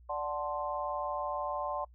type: chord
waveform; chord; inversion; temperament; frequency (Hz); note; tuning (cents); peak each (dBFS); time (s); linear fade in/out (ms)
sine; D dominant seventh; none; equal; 587.3 / 740 / 880 / 1046.5; D5 / F#5 / A5 / C6; 0 / 0 / 0 / 0; -37 / -39 / -39 / -37; 0.09-1.85; 10
effects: noise-tail reverb RT60 0.1 s tail -26 dB re dry + added 60 Hz sine -54 dBFS peak until 1.94 s